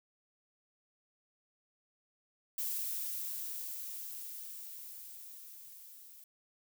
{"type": "noise with level ramp", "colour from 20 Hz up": "violet", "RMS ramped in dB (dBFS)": [-36, -55], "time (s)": [2.58, 6.24], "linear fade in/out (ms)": 2, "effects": []}